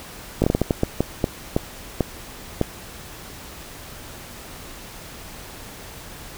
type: slowing click train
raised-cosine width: 2 ms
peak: -4 dBFS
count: 13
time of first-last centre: 0.42-2.614 s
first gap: 19 ms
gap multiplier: 1.37
effects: pink hiss -39 dBFS RMS until 6.37 s